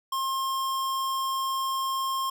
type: tone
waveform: square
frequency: 1067 Hz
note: C6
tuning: 34 cents sharp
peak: -27 dBFS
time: 0.12-2.3 s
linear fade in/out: 5 ms
effects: none